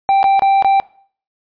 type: tone with dropouts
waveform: triangle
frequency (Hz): 784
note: G5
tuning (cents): 0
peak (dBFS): -7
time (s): 0.09-0.8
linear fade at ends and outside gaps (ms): 0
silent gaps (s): 0.23-0.241 / 0.394-0.421 / 0.624-0.646
effects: noise-tail reverb RT60 0.5 s tail -20 dB re dry + resampled to 11025 Hz